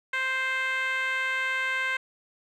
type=tone with band-pass filter; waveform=10% pulse; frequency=523.3 Hz; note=C5; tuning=in tune; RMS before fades=-28 dBFS; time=0.13-1.97 s; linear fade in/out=5 ms; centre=1800 Hz; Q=2.3; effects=none